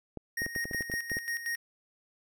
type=clicks; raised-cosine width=2 ms; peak=-25 dBFS; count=12; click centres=0.173 / 0.419 / 0.464 / 0.562 / 0.655 / 0.712 / 0.747 / 0.808 / 0.899 / 0.939 / 1.117 / 1.169 s
type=tone with tremolo; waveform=square; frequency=1864.7 Hz; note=A#6; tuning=in tune; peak=-31 dBFS; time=0.37-1.56 s; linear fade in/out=5 ms; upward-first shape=square; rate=5.5 Hz; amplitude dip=65%
effects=none